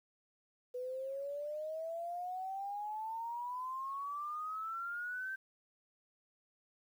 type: exponential sweep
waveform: sine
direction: up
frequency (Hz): 493.9 to 1568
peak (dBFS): -38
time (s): 0.74-5.36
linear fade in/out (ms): 10
effects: 11-bit